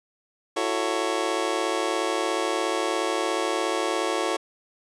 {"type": "chord", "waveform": "25% pulse", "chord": "F# minor seventh", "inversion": "third", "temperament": "just", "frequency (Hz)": [333, 370, 444, 555], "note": ["E4", "F#4", "A4", "C#5"], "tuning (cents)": [18, 0, 16, 2], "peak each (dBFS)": -26, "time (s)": [0.56, 4.37], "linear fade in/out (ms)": 10, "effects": ["resampled to 22050 Hz"]}